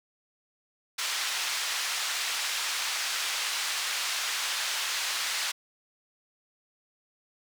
white band-pass noise, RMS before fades -31 dBFS, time 0.98-5.52 s, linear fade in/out 10 ms, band 1100 to 5400 Hz, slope 12 dB/octave, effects none

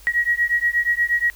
sine beating tone pair, 1901 / 1909.4 Hz, A#6 / A#6, +33 / +41 cents, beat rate 8.4 Hz, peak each -20 dBFS, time 0.07-1.3 s, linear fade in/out 0 ms, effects added 50 Hz sine -45 dBFS peak until 1.35 s + white hiss -48 dBFS RMS until 1.35 s

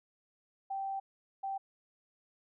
sine tone bursts at uneven times, 780 Hz, G5, 9 cents flat, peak -34 dBFS, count 2, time 0.7-1 / 1.43-1.58 s, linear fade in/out 10 ms, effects none

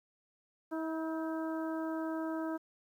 harmonic tone with a mistuned harmonic, 321.3 Hz, E4, 44 cents flat, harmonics 1 / 2 / 3 / 4 / 5, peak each -35 / -41 / -45 / -47 / -49 dBFS, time 0.71-2.58 s, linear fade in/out 20 ms, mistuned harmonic 5, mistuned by -35 cents, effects 11-bit

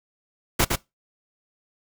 pink noise with echo, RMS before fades -19 dBFS, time 0.59-0.65 s, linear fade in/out 10 ms, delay 110 ms, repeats 1, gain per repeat -4 dB, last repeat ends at 0.76 s, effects noise-tail reverb RT60 0.2 s tail -21 dB re dry

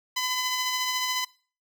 10% pulse tone with tremolo, 1010 Hz, B5, 39 cents sharp, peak -16 dBFS, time 0.16-1.25 s, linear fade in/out 10 ms, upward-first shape sine, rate 14 Hz, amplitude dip 30%, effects noise-tail reverb RT60 0.4 s tail -21 dB re dry

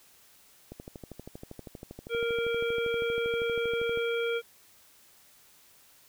click train, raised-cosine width 2 ms, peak -28 dBFS, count 42, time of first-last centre 0.72-3.974 s, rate 12.6 Hz
harmonic tone, 466.2 Hz, A#4, in tune, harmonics 1 / 3 / 5 / 7, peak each -28 / -36 / -37 / -40 dBFS, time 2.09-4.42 s, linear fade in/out 50 ms
effects white hiss -59 dBFS RMS until 6.08 s

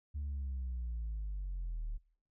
sine linear sweep, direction down, 74 to 36.08 Hz, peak -34 dBFS, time 0.14-1.98 s, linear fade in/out 20 ms, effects noise-tail reverb RT60 0.6 s tail -25 dB re dry + tanh soft clip ceiling -34 dBFS

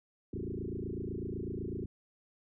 sine tone with frequency modulation, 230.3 Hz, A#3, 21 cents flat, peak -35 dBFS, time 0.33-1.86 s, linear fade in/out 5 ms, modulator 28 Hz, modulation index 6.3, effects none

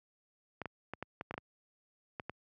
clicks, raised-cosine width 0.5 ms, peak -24 dBFS, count 10, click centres 0.617 / 0.657 / 0.936 / 1.026 / 1.211 / 1.31 / 1.341 / 1.379 / 2.198 / 2.296 s, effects high-pass 80 Hz 12 dB/octave

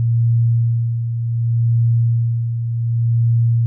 sine tone with tremolo, 116.54 Hz, A#2, in tune, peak -11 dBFS, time 0-3.66 s, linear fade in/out 0 ms, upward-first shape sine, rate 0.67 Hz, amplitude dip 55%, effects none

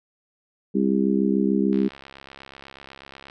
harmonic tone, 66.8 Hz, C2, 36 cents sharp, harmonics 3 / 4 / 5 / 6, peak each -21 / -24 / -25 / -26 dBFS, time 0.74-1.89 s, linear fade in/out 20 ms
click train, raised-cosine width 0.3 ms, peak -25 dBFS, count 108, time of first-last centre 1.73-3.299 s, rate 68.2 Hz
effects none

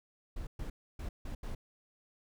brown noise bursts at uneven times, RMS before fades -39 dBFS, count 5, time 0.36-0.47 / 0.59-0.7 / 0.99-1.09 / 1.25-1.35 / 1.43-1.55 s, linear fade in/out 5 ms, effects none

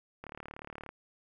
click train, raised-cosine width 0.5 ms, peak -28 dBFS, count 25, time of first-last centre 0.24-0.89 s, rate 36.9 Hz, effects 11-bit

